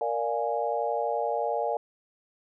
sine chord, Bb dominant seventh, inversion none, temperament equal, 466.2 / 587.3 / 698.5 / 830.6 Hz, Bb4 / D5 / F5 / Ab5, 0 / 0 / 0 / 0 cents, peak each -31 dBFS, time 0.01-1.77 s, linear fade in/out 2 ms, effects none

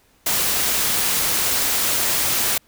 white noise, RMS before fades -20 dBFS, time 0.26-2.58 s, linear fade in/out 5 ms, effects pink hiss -58 dBFS RMS until 2.67 s

